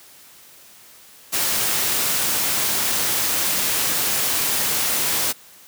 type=noise; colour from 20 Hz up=white; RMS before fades=-21 dBFS; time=1.32-5.33 s; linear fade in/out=20 ms; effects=white hiss -47 dBFS RMS until 5.67 s + high-pass 80 Hz 12 dB/octave